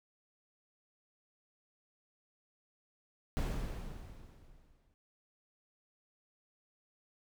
brown noise with exponential decay, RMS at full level -31 dBFS, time 3.37-4.94 s, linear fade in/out 0 ms, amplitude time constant 340 ms, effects none

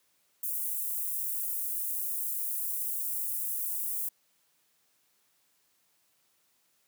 white high-pass noise, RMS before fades -33 dBFS, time 0.43-4.09 s, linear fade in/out 5 ms, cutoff 10000 Hz, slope 24 dB/octave, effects white hiss -71 dBFS RMS until 6.87 s + high-pass 100 Hz 12 dB/octave

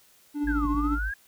triangle tone with tremolo, 292.4 Hz, D4, 7 cents flat, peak -21 dBFS, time 0.34-0.99 s, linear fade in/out 50 ms, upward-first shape sine, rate 14 Hz, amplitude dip 50%
sine tone, 52.6 Hz, G#1, 23 cents sharp, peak -27 dBFS, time 0.43-1.12 s, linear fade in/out 50 ms
sine exponential two-way sweep, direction down then up, 1672 to 1042 to 1672 Hz, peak -30 dBFS, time 0.47-1.14 s, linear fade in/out 5 ms, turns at 0.69 s
clicks, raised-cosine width 5 ms, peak -25 dBFS, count 2, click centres 0.653 / 0.747 s
effects white hiss -59 dBFS RMS until 1.27 s

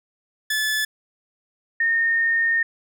sawtooth / sine tone pair in turn, 1731 / 1833.9 Hz, A6 / A#6, -29 / -29 cents, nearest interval minor second, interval 100 cents, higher second, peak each -17 dBFS, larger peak neither, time 0.5-0.85 / 1.8-2.63 s, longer second, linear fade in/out 5 ms, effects none

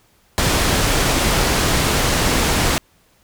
pink low-pass noise, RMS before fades -17 dBFS, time 0.38-2.78 s, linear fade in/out 0 ms, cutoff 10000 Hz, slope 12 dB/octave, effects pink hiss -57 dBFS RMS until 3.23 s

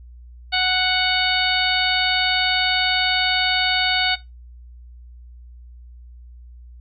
harmonic tone, 740 Hz, F#5, in tune, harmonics 1 / 2 / 3 / 4 / 5 / 6, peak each -24 / -24 / -24 / -24 / -24 / -24 dBFS, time 0.52-4.16 s, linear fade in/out 20 ms, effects noise-tail reverb RT60 0.2 s tail -18 dB re dry + added 60 Hz sine -39 dBFS peak until 6.8 s

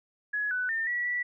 sine tone with pitch steps, 1684 / 1494 / 1807 / 1937 / 1955 Hz, G#6 / F#6 / A6 / B6 / B6, +24 / +16 / +46 / -34 / -18 cents, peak -27 dBFS, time 0.33-1.23 s, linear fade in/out 10 ms, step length 180 ms, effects none

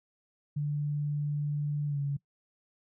sine tone with pitch glide, 146.83 to 141.5 Hz, D3 to C#3, 0 to +36 cents, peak -28 dBFS, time 0.56-2.17 s, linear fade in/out 10 ms, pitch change -64 cents, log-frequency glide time 1.87-1.99 s, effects noise-tail reverb RT60 0.1 s tail -21 dB re dry

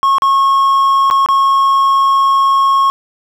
triangle tone with dropouts, 1091 Hz, C#6, 28 cents flat, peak -6 dBFS, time 0.03-2.9 s, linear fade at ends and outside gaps 0 ms, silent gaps 0.183-0.221 / 1.101-1.11 / 1.261-1.287 s, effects none

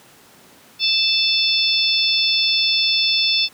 harmonic tone, 880 Hz, A5, in tune, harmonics 3 / 4 / 5 / 6, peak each -22 / -19 / -23 / -20 dBFS, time 0.79-3.49 s, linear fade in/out 50 ms, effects pink hiss -48 dBFS RMS until 3.53 s + high-pass 150 Hz 12 dB/octave

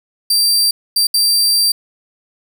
sawtooth tone bursts at uneven times, 4699 Hz, D8, in tune, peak -8 dBFS, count 3, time 0.3-0.71 / 0.96-1.07 / 1.14-1.72 s, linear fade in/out 5 ms, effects none

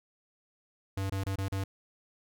square tone with dropouts, 97 Hz, G2, 18 cents flat, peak -31 dBFS, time 0.97-1.64 s, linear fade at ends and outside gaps 5 ms, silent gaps 1.098-1.12 / 1.238-1.264 / 1.358-1.383 / 1.484-1.521 s, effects none

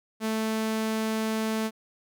sawtooth tone, 220 Hz, A3, in tune, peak -22 dBFS, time 0.2-1.71 s, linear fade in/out 50 ms, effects none

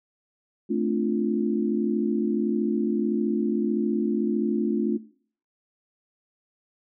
sine chord, D minor seventh, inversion second, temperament equal, 220 / 261.6 / 293.7 / 349.2 Hz, A3 / C4 / D4 / F4, 0 / 0 / 0 / 0 cents, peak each -26 / -31 / -28 / -27 dBFS, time 0.69-4.98 s, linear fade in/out 20 ms, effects noise-tail reverb RT60 0.5 s tail -19 dB re dry

